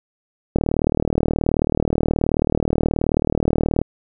click train, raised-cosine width 2 ms, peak -4 dBFS, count 127, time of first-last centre 0.56-3.816 s, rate 38.7 Hz, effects none

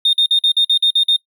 triangle tone bursts, 3662 Hz, A#7, 32 cents flat, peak -7 dBFS, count 9, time 0.05-1.164 s, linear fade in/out 5 ms, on 82 ms, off 47 ms, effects noise-tail reverb RT60 0.1 s tail -23 dB re dry + tanh soft clip ceiling -7 dBFS

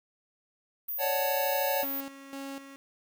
sine tone, 14917 Hz, A#9, in tune, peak -31 dBFS, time 0.88-2.01 s, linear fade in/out 10 ms
square chord, D major seventh, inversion third, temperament equal, 554.4 / 587.3 / 740 / 880 Hz, C#5 / D5 / F#5 / A5, 0 / 0 / 0 / 0 cents, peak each -31 / -36 / -35 / -35 dBFS, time 0.98-1.86 s, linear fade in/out 50 ms
sawtooth tone with tremolo, 274.4 Hz, C#4, 17 cents flat, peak -33 dBFS, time 1.83-2.76 s, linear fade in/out 0 ms, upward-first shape square, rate 2 Hz, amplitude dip 65%
effects 9-bit

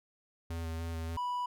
square tone with vibrato, 82.41 Hz, E2, in tune, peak -36 dBFS, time 0.5-1.17 s, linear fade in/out 5 ms, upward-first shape square, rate 3.4 Hz, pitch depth 15 cents each way
triangle tone, 984 Hz, B5, 7 cents flat, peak -30 dBFS, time 1.17-1.46 s, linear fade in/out 5 ms
effects none

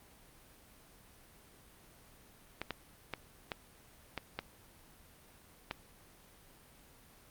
clicks, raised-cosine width 0.3 ms, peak -20 dBFS, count 7, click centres 2.616 / 2.707 / 3.137 / 3.518 / 4.177 / 4.39 / 5.711 s, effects pink hiss -60 dBFS RMS until 7.3 s + Opus 32 kbps

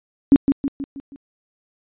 sine tone with echo, 277.2 Hz, C#4, in tune, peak -6 dBFS, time 0.32-0.36 s, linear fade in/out 0 ms, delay 160 ms, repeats 5, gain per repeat -6 dB, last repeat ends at 1.16 s, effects resampled to 8000 Hz

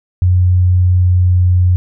sine tone with pitch glide, 90.5 to 89.98 Hz, F#2 to F#2, -38 to -48 cents, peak -7 dBFS, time 0.22-1.76 s, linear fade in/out 0 ms, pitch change -10 cents, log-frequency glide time 0.97-1.39 s, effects none

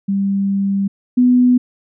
sine tone pair in turn, 197.2 / 248.5 Hz, G3 / B3, +11 / +11 cents, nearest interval major third, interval 400 cents, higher second, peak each -14 / -8 dBFS, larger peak second, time 0.08-0.88 / 1.17-1.58 s, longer first, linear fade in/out 10 ms, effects none

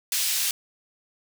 pink high-pass noise, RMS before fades -25 dBFS, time 0.12-0.51 s, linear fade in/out 2 ms, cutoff 3600 Hz, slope 12 dB/octave, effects none

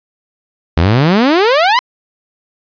sawtooth exponential sweep, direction up, 75.8 to 1037 Hz, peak -4 dBFS, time 0.77-1.79 s, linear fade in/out 0 ms, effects resampled to 11025 Hz + 7-bit

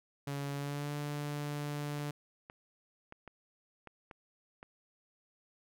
sawtooth tone with pitch glide, 141.3 to 146.37 Hz, C#3 to D3, +34 to -5 cents, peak -32 dBFS, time 0.27-2.11 s, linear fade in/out 5 ms, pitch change +61 cents, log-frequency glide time 0.54-0.93 s
clicks, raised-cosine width 0.5 ms, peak -33 dBFS, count 7, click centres 1.991 / 2.499 / 3.124 / 3.277 / 3.873 / 4.112 / 4.629 s
effects none

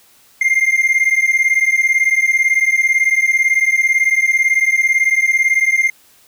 triangle beating tone pair, 2100 / 2118 Hz, C7 / C7, +6 / +21 cents, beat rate 18 Hz, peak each -12 dBFS, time 0.41-5.9 s, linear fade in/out 5 ms, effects tanh soft clip ceiling -4 dBFS + white hiss -50 dBFS RMS until 6.27 s

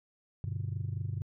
sine chord, G major, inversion none, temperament just, 98 / 122.5 / 147 Hz, G2 / B2 / D3, 0 / -14 / +2 cents, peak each -34 / -36 / -39 dBFS, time 0.44-1.22 s, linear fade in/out 0 ms, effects tanh soft clip ceiling -26 dBFS

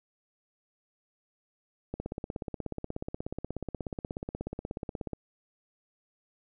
click train, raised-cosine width 2 ms, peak -21 dBFS, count 54, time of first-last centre 1.94-5.133 s, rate 16.6 Hz, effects none

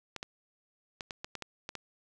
clicks, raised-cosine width 0.2 ms, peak -21 dBFS, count 9, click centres 0.163 / 0.229 / 1.008 / 1.108 / 1.245 / 1.353 / 1.423 / 1.691 / 1.753 s, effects none

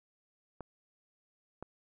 clicks, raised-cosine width 1 ms, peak -28 dBFS, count 2, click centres 0.607 / 1.626 s, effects none

